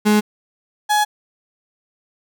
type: tone pair in turn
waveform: 35% pulse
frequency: 210.6 / 840.8 Hz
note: G#3 / G#5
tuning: +24 / +21 cents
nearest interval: 2 octaves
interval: 2397 cents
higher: second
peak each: -10 / -12 dBFS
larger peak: first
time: 0.05-0.21 / 0.89-1.05 s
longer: neither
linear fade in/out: 20 ms
effects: none